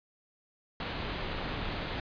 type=low-pass noise; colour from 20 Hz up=pink; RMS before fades=-36 dBFS; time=0.8-2 s; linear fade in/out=2 ms; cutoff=4300 Hz; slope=48 dB/octave; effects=resampled to 11025 Hz